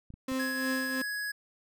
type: clicks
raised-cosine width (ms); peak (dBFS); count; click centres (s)
5; -34; 3; 0.104 / 0.14 / 0.318
type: tone with tremolo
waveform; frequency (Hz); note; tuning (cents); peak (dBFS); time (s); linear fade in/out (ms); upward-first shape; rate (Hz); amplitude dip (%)
35% pulse; 261.6; C4; 0; -27; 0.28-1.02; 5; triangle; 2.9; 60
type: tone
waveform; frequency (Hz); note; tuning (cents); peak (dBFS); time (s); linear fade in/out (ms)
square; 1672; G#6; +11; -33; 0.39-1.32; 10
effects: none